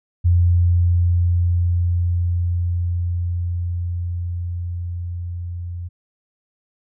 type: tone with level ramp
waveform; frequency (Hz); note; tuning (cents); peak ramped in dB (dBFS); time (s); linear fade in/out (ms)
sine; 87.31; F2; 0; -11 to -26; 0.24-5.89; 20
effects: none